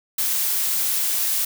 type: noise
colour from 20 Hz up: blue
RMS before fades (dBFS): -22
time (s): 0.18-1.45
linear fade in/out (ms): 5
effects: none